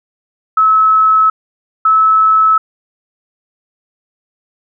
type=tone pair in turn; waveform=sine; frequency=1295 / 1300.5 Hz; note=E6 / E6; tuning=-31 / -24 cents; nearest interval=unison; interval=7 cents; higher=second; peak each=-6 dBFS; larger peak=neither; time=0.57-1.3 / 1.85-2.58 s; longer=neither; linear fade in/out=5 ms; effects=none